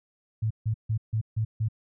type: tone bursts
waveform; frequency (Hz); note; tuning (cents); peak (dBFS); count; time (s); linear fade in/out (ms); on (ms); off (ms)
sine; 110; A2; 0; -23; 6; 0.42-1.686; 10; 86; 150
effects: none